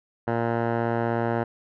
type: tone with low-pass filter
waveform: 10% pulse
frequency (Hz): 116.54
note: A#2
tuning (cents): 0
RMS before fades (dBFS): -25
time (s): 0.27-1.44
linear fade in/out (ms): 10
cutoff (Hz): 1200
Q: 2.5
effects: none